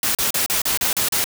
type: noise bursts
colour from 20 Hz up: white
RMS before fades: -20 dBFS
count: 8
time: 0.03-1.242 s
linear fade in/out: 2 ms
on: 120 ms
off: 36 ms
effects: none